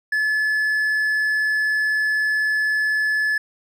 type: tone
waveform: triangle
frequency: 1722 Hz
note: A6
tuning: 38 cents flat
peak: -16 dBFS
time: 0.12-3.38 s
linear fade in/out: 5 ms
effects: none